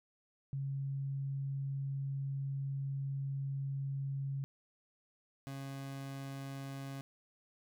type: tone pair in turn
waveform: sine / 30% pulse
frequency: 137.4 / 136.75 Hz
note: C#3 / C#3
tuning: -15 / -23 cents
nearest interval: unison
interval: 8 cents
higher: first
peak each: -35 / -39 dBFS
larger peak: first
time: 0.53-4.44 / 5.47-7.01 s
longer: first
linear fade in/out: 0 ms
effects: none